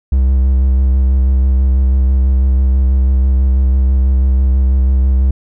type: tone with vibrato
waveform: triangle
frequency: 65.41 Hz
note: C2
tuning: in tune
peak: -6 dBFS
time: 0.12-5.31 s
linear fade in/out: 5 ms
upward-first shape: square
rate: 6.1 Hz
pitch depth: 22 cents each way
effects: none